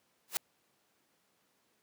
white noise with exponential growth, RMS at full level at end -28 dBFS, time 0.28-0.37 s, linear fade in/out 0 ms, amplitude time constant 18 ms, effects pink hiss -73 dBFS RMS until 1.82 s + high-pass 200 Hz 12 dB/octave

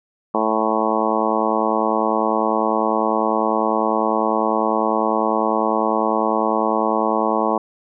harmonic tone, 110 Hz, A2, in tune, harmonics 2 / 3 / 4 / 5 / 6 / 7 / 8 / 9 / 10, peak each -25 / -25 / -25 / -25 / -25 / -25 / -25 / -25 / -25 dBFS, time 0.34-7.58 s, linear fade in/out 5 ms, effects none

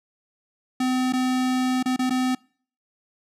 square tone with dropouts, 255.4 Hz, C4, 42 cents flat, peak -21 dBFS, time 0.8-2.35 s, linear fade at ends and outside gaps 5 ms, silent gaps 1.125-1.134 / 1.828-1.857 / 1.963-1.991 / 2.097-2.105 s, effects noise-tail reverb RT60 0.5 s tail -26 dB re dry + low-pass 10000 Hz 12 dB/octave

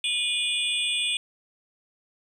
sine tone cluster, 2460 / 2894 / 3197 / 3463 / 8480 Hz, D#7 / F#7 / G7 / A7 / C9, -20 / -39 / +33 / -28 / +22 cents, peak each -29 / -30 / -36 / -27 / -35 dBFS, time 0.04-1.17 s, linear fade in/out 2 ms, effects 9-bit

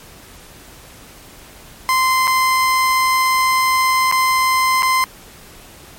30% pulse tone with dropouts, 1038 Hz, C6, 14 cents flat, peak -10 dBFS, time 1.89-5.04 s, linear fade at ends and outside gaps 0 ms, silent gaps 2.272-2.277 / 4.114-4.124 / 4.823-4.83 s, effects pink hiss -41 dBFS RMS until 5.98 s + MP3 64 kbps

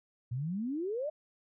sine exponential sweep, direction up, 114.7 to 633 Hz, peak -32 dBFS, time 0.31-1.1 s, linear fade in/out 10 ms, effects none

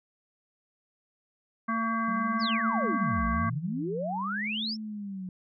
harmonic tone, 226.5 Hz, A#3, 50 cents flat, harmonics 1 / 3 / 5 / 7 / 9, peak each -30 / -41 / -29 / -36 / -41 dBFS, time 1.68-3.5 s, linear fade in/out 10 ms
sine tone with vibrato, 188.4 Hz, F#3, 32 cents sharp, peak -34 dBFS, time 2.08-5.29 s, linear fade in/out 2 ms, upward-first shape sine, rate 0.48 Hz, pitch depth 260 cents each way
sine exponential two-way sweep, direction down then up, 5588 to 54.9 to 5588 Hz, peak -30 dBFS, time 2.39-4.77 s, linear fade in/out 50 ms, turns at 3.26 s
effects none

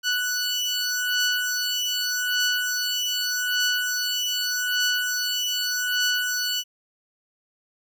15% pulse beating tone pair, 1480 / 1480.83 Hz, F#6 / F#6, 0 / +1 cents, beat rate 0.83 Hz, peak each -19 dBFS, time 0.03-6.64 s, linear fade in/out 50 ms, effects none

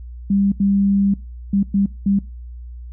sine tone bursts at uneven times, 198.4 Hz, G3, 21 cents sharp, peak -13 dBFS, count 5, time 0.3-0.52 / 0.6-1.14 / 1.53-1.63 / 1.74-1.86 / 2.06-2.19 s, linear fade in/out 5 ms, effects noise-tail reverb RT60 0.3 s tail -23 dB re dry + added 60 Hz sine -31 dBFS peak until 2.92 s

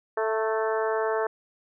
harmonic tone with a mistuned harmonic, 220 Hz, A3, in tune, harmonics 2 / 3 / 4 / 5 / 6 / 7 / 8, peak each -26 / -30 / -32 / -34 / -36 / -37 / -38 dBFS, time 0.17-1.27 s, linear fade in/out 5 ms, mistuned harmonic 4, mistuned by +18 cents, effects none

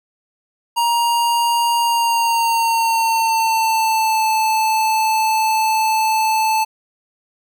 square tone with pitch glide, 940 to 877.1 Hz, A#5 to A5, +14 to -6 cents, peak -15 dBFS, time 0.76-6.65 s, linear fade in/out 20 ms, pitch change -120 cents, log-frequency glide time 1.78-4.26 s, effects none

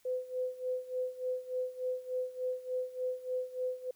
sine tone with tremolo, 507 Hz, B4, 45 cents sharp, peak -30 dBFS, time 0.05-3.91 s, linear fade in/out 5 ms, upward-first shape sine, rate 3.4 Hz, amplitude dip 85%, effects white hiss -68 dBFS RMS until 3.95 s

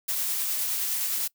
blue noise with tremolo, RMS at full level -27 dBFS, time 0.08-1.28 s, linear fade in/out 10 ms, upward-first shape triangle, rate 9.7 Hz, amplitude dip 25%, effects noise-tail reverb RT60 0.1 s tail -22 dB re dry

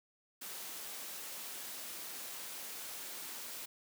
white noise, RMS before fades -45 dBFS, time 0.41-3.66 s, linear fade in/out 10 ms, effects high-pass 200 Hz 12 dB/octave

